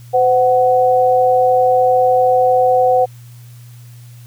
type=tone pair together; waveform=sine; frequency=510.8 / 744 Hz; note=C5 / F#5; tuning=-42 / +9 cents; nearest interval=perfect fifth; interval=651 cents; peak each=-12 dBFS; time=0.13-3.06 s; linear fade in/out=20 ms; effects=added 120 Hz sine -35 dBFS peak until 4.26 s + white hiss -49 dBFS RMS until 4.26 s